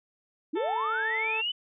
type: linear sweep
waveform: sine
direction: up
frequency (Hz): 271.9 to 3037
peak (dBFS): -27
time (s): 0.53-1.52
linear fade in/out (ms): 10
type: harmonic tone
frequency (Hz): 441.9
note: A4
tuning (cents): +7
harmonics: 1 / 2 / 3 / 4 / 5 / 6 / 7 / 8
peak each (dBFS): -37 / -34 / -42 / -44 / -46 / -52 / -52 / -48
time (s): 0.55-1.42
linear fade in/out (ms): 20
effects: none